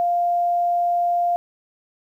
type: tone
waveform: sine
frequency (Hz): 698.5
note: F5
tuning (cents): 0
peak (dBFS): -17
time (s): 0-1.36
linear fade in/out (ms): 0
effects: 9-bit